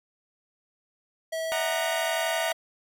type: tone with pitch glide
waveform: square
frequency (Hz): 648 to 659.3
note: E5 to E5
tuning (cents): -30 to 0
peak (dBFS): -29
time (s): 1.32-2.53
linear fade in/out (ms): 10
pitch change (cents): +30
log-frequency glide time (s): 1.43-1.8
type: chord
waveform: 15% pulse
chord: D# minor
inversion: none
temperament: equal with one note detuned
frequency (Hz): 607.7 / 740 / 932.3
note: D#5 / F#5 / A#5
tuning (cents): -41 / 0 / 0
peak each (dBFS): -29 / -25 / -25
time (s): 1.52-2.52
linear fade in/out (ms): 0
effects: none